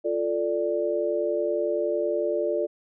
sine chord, D minor, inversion first, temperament equal, 349.2 / 440 / 587.3 Hz, F4 / A4 / D5, 0 / 0 / 0 cents, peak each -28 / -28 / -26 dBFS, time 0.04-2.67 s, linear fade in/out 20 ms, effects none

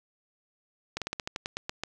slowing click train, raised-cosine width 0.2 ms, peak -15 dBFS, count 11, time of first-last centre 0.97-1.836 s, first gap 47 ms, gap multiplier 1.13, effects none

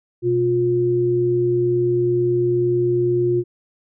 sine tone pair together, 125.6 / 354.7 Hz, B2 / F4, +30 / +27 cents, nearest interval octave + tritone, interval 1797 cents, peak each -23 / -16 dBFS, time 0.22-3.44 s, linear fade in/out 50 ms, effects none

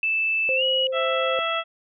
sine tone with pitch glide, 2637 to 2909 Hz, E7 to F#7, 0 to -30 cents, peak -20 dBFS, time 0.03-0.87 s, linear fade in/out 2 ms, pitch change +170 cents, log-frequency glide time 0.56-0.63 s
sine tone, 523.3 Hz, C5, in tune, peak -24 dBFS, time 0.49-1.39 s, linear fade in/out 0 ms
harmonic tone, 662 Hz, E5, 7 cents sharp, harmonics 1 / 2 / 3 / 4 / 5, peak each -28 / -26 / -33 / -30 / -30 dBFS, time 0.92-1.64 s, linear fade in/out 50 ms
effects none

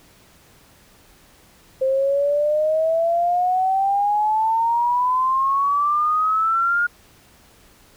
sine exponential sweep, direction up, 523.3 to 1431 Hz, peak -16 dBFS, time 1.81-6.87 s, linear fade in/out 10 ms, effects pink hiss -52 dBFS RMS until 7.96 s

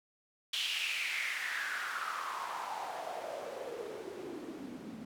white noise with band-pass filter sweep, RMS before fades -39 dBFS, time 0.53-5.05 s, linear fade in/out 5 ms, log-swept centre 3200 to 220 Hz, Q 4.8, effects none

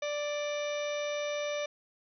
harmonic tone with a mistuned harmonic, 587.3 Hz, D5, in tune, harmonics 1 / 2 / 3 / 4 / 5 / 6 / 7 / 8 / 9 / 10, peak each -32 / -44 / -46 / -41 / -48 / -45 / -56 / -58 / -57 / -48 dBFS, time 0.02-1.66 s, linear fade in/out 5 ms, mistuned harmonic 6, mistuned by +47 cents, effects none

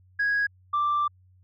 sine tone pair in turn, 1655 / 1176.4 Hz, G#6 / D6, -6 / +3 cents, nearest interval tritone, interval 591 cents, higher first, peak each -20 dBFS, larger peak neither, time 0.19-0.47 / 0.73-1.08 s, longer second, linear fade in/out 10 ms, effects tanh soft clip ceiling -19 dBFS + added 92 Hz sine -55 dBFS peak until 1.43 s

